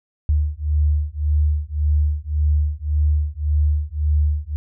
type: beating tone pair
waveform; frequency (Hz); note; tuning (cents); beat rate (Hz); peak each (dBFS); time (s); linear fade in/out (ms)
sine; 74 / 75.8; D2 / D#2; +14 / -45; 1.8; -19; 0.29-4.56; 0
effects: none